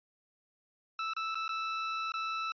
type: tone with dropouts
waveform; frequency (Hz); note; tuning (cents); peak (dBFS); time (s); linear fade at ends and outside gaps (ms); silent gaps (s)
sawtooth; 1317; E6; -2; -29; 0.99-2.52; 2; 1.135-1.165 / 1.346-1.354 / 1.48-1.491 / 2.12-2.139
effects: resampled to 11025 Hz